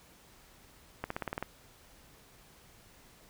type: accelerating click train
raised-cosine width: 0.5 ms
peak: -19 dBFS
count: 8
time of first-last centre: 1.04-1.426 s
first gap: 64 ms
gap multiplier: 0.95
effects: pink hiss -59 dBFS RMS until 3.29 s